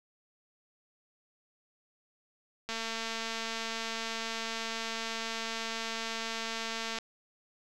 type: click train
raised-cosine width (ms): 0.2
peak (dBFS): -19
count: 972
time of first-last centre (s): 2.69-6.986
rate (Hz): 226
effects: none